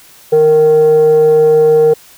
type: tone with frequency modulation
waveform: sine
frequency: 463.7 Hz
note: A#4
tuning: 9 cents flat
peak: -4 dBFS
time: 0.32-1.94 s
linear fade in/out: 10 ms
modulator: 307 Hz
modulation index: 0.28
effects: tanh soft clip ceiling 0 dBFS + white hiss -41 dBFS RMS until 2.17 s